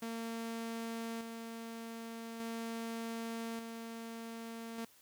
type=tone with tremolo; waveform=sawtooth; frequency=228.5 Hz; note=A#3; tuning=34 cents flat; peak=-35 dBFS; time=0.02-4.85 s; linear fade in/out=5 ms; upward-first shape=square; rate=0.42 Hz; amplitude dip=40%; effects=white hiss -64 dBFS RMS until 5.01 s